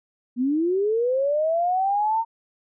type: linear sweep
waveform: sine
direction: up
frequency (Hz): 235.3 to 921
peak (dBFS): -19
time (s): 0.36-2.25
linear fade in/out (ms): 50
effects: none